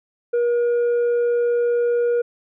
sine tone with tanh clipping, 477.6 Hz, A#4, 42 cents sharp, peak -17 dBFS, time 0.33-2.22 s, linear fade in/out 10 ms, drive 3 dB, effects none

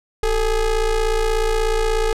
square ring-modulated tone, 207.7 Hz, G#3, in tune, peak -14 dBFS, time 0.23-2.13 s, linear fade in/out 2 ms, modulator 236 Hz, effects low-pass 10000 Hz 12 dB/octave

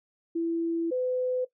sine tone pair in turn, 333.2 / 505.5 Hz, E4 / B4, +19 / +40 cents, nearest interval perfect fifth, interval 721 cents, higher second, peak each -25 / -25 dBFS, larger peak neither, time 0.35-0.91 / 0.91-1.45 s, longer first, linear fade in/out 10 ms, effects noise-tail reverb RT60 0.1 s tail -17 dB re dry

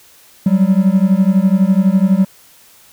triangle beating tone pair, 185 / 197 Hz, F#3 / G3, 0 / +9 cents, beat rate 12 Hz, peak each -10 dBFS, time 0.46-2.25 s, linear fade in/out 5 ms, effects white hiss -46 dBFS RMS until 2.92 s

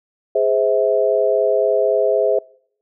sine chord, Ab augmented, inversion none, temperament just, 415.3 / 519.1 / 648.9 Hz, Ab4 / C5 / E5, 0 / -14 / -27 cents, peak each -18 dBFS, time 0.35-2.39 s, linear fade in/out 5 ms, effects noise-tail reverb RT60 0.7 s tail -26 dB re dry

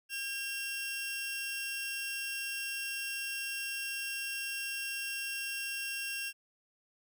sawtooth tone pair together, 1613.2 / 2736 Hz, G6 / F7, +49 / -36 cents, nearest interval major sixth, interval 915 cents, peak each -39 / -33 dBFS, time 0.09-6.33 s, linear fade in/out 50 ms, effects none

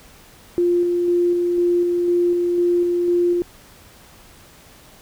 sine tone with tremolo, 350 Hz, F4, 4 cents sharp, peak -14 dBFS, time 0.58-3.42 s, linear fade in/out 0 ms, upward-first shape square, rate 2 Hz, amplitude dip 25%, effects pink hiss -47 dBFS RMS until 5.01 s

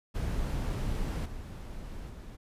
brown noise with level steps, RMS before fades -32 / -41 / -44 dBFS, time 0.14-2.37 s, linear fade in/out 20 ms, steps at 1.25 / 2.09 s, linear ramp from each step 10 ms, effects resampled to 32000 Hz

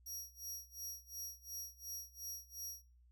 20% pulse tone with tremolo, 5680 Hz, F8, 28 cents sharp, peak -38 dBFS, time 0.06-2.82 s, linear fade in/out 5 ms, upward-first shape sine, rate 2.8 Hz, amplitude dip 95%, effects noise-tail reverb RT60 0.4 s tail -19 dB re dry + added 60 Hz sine -63 dBFS peak until 3.11 s

